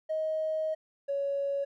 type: tone pair in turn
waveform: triangle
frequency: 629 / 559 Hz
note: D#5 / C#5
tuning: +19 / +14 cents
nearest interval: major second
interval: 205 cents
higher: first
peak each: -24 dBFS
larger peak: neither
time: 0.09-0.75 / 1.08-1.65 s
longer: first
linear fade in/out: 20 ms
effects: tanh soft clip ceiling -26 dBFS